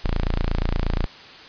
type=tone; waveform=sawtooth; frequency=28.46 Hz; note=A#0; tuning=41 cents flat; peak=-16 dBFS; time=0.04-1.06 s; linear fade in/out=0 ms; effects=white hiss -42 dBFS RMS until 1.48 s + resampled to 11025 Hz